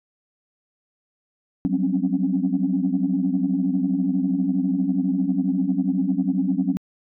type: tone cluster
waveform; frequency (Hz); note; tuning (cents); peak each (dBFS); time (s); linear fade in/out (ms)
sine; 182.4 / 194.7 / 259.8 / 269.9 / 279.8; F#3 / G3 / C4 / C#4 / C#4; -24 / -12 / -12 / -46 / +16; -25; 1.65-6.77; 0
effects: tanh soft clip ceiling -10 dBFS